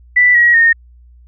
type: tone with pitch steps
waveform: sine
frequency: 1975.5 / 1907.1 / 1841.1 Hz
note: B6 / A#6 / A#6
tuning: 0 / +39 / -22 cents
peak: -6 dBFS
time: 0.16-0.73 s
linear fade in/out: 10 ms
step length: 190 ms
effects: added 60 Hz sine -40 dBFS peak until 1.27 s